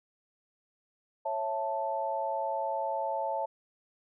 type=chord; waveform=sine; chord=A major; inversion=first; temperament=just; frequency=550 / 660 / 880 Hz; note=C#5 / E5 / A5; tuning=-14 / +2 / 0 cents; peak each=-35 / -35 / -32 dBFS; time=1.25-3.46 s; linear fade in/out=10 ms; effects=none